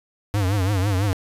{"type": "tone with vibrato", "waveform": "square", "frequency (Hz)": 97.8, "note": "G2", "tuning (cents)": -4, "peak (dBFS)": -19, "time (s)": [0.34, 1.13], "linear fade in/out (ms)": 0, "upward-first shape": "triangle", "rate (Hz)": 6, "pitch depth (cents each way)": 160, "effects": ["resampled to 32000 Hz", "9-bit"]}